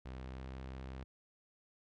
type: tone with pitch glide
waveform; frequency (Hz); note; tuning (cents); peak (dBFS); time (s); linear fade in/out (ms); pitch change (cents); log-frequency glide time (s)
sawtooth; 64.4 to 65.37; C2 to C2; -27 to -1; -40; 0.05-1.04; 10; +26; 0.23-0.49
effects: low-pass 4000 Hz 12 dB/octave